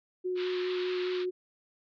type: tone with vibrato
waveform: sine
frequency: 364.1 Hz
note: F#4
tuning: 28 cents flat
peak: -29 dBFS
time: 0.24-1.31 s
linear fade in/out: 20 ms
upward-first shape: sine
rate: 4.9 Hz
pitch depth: 11 cents each way
type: band-pass noise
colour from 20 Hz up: white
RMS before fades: -42 dBFS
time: 0.35-1.26 s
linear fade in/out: 50 ms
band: 990 to 4200 Hz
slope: 48 dB/octave
effects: none